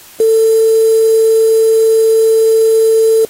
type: tone with quantisation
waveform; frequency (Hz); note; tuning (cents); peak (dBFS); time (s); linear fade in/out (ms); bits
sine; 445.3; A4; +21; -6; 0.2-3.25; 2; 4
effects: white hiss -38 dBFS RMS until 3.29 s + AAC 48 kbps